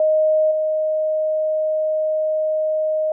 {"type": "tone with level steps", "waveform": "sine", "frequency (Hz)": 622.3, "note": "D#5", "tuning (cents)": 0, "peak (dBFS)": [-13, -17], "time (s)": [0, 3.12], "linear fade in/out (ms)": 2, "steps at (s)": 0.51, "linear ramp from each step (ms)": 5, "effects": []}